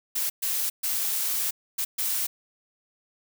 blue noise bursts at uneven times, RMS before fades -27 dBFS, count 5, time 0.15-0.3 / 0.42-0.7 / 0.83-1.51 / 1.78-1.85 / 1.98-2.27 s, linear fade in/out 10 ms, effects none

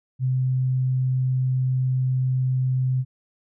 sine tone, 129.1 Hz, C3, 23 cents flat, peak -19 dBFS, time 0.19-3.05 s, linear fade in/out 50 ms, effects none

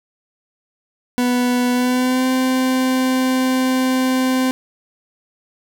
40% pulse tone with pitch glide, 246.9 to 258.3 Hz, B3 to C4, 0 to -22 cents, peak -14 dBFS, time 1.18-4.51 s, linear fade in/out 0 ms, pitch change +78 cents, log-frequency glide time 1.73-2.27 s, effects none

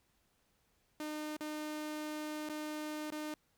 sawtooth tone with dropouts, 304.3 Hz, D#4, 38 cents flat, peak -35 dBFS, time 1-3.34 s, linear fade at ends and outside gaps 2 ms, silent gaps 1.367-1.407 / 2.49-2.496 / 3.104-3.121 s, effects pink hiss -75 dBFS RMS until 3.57 s

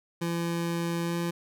25% pulse tone with pitch glide, 169.5 to 170.97 Hz, E3 to F3, +49 to -37 cents, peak -24 dBFS, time 0.21-1.31 s, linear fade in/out 10 ms, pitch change +14 cents, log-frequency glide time 1.03-1.16 s, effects none

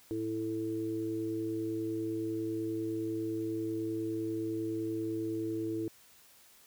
harmonic tone, 110 Hz, A2, in tune, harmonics 1 / 3 / 4, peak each -43 / -33 / -40 dBFS, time 0.11-5.88 s, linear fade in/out 0 ms, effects white hiss -60 dBFS RMS until 6.66 s

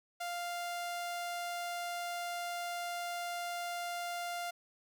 sawtooth tone, 698 Hz, F5, 1 cent flat, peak -33 dBFS, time 0.2-4.51 s, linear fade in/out 10 ms, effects none

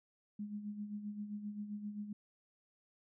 sine tone with tremolo, 207.7 Hz, G#3, in tune, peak -38 dBFS, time 0.39-2.13 s, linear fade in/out 5 ms, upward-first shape sine, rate 7.6 Hz, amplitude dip 60%, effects none

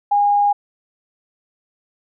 sine tone, 817 Hz, G#5, 29 cents flat, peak -12 dBFS, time 0.11-0.53 s, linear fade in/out 10 ms, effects none

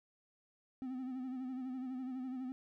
triangle tone with vibrato, 257.2 Hz, C4, 30 cents flat, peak -37 dBFS, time 0.82-2.52 s, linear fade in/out 0 ms, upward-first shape sine, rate 12 Hz, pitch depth 53 cents each way, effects none

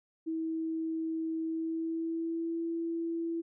sine tone with pitch glide, 323.1 to 333 Hz, E4 to E4, -35 to +18 cents, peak -31 dBFS, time 0.26-3.42 s, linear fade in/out 20 ms, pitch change +53 cents, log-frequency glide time 1.43-2.62 s, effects none

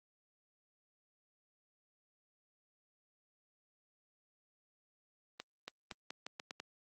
accelerating click train, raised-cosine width 0.2 ms, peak -25 dBFS, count 8, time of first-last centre 5.4-6.6 s, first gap 280 ms, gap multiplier 0.83, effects high-pass 200 Hz 12 dB/octave + Opus 32 kbps

